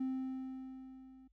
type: tone with level ramp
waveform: triangle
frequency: 261.6 Hz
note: C4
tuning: in tune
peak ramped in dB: -30 to -54 dBFS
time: 0-1.28 s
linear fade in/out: 10 ms
effects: tanh soft clip ceiling -28 dBFS + added 50 Hz sine -69 dBFS peak until 1.32 s